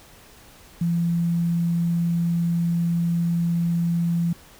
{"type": "tone with quantisation", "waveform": "sine", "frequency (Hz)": 170, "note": "F3", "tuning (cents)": -46, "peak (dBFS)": -19, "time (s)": [0.81, 4.33], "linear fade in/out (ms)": 5, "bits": 8, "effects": ["pink hiss -49 dBFS RMS until 4.59 s"]}